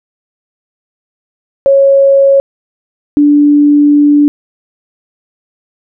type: tone pair in turn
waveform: sine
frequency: 550 / 292 Hz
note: C#5 / D4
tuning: -14 / -10 cents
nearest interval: major seventh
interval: 1096 cents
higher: first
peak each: -3 dBFS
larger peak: neither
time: 1.66-2.4 / 3.17-4.28 s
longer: second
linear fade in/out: 0 ms
effects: none